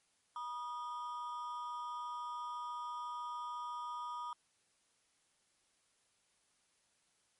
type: ring-modulated tone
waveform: triangle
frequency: 1100 Hz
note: C#6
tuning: 14 cents flat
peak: -35 dBFS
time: 0.36-4.33 s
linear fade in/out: 2 ms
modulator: 133 Hz
effects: white hiss -75 dBFS RMS until 7.39 s + MP3 48 kbps